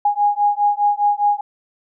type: beating tone pair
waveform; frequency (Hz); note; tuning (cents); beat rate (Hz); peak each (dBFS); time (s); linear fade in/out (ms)
sine; 821 / 825.9; G#5 / G#5; -20 / -10; 4.9; -17; 0.05-1.41; 5
effects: none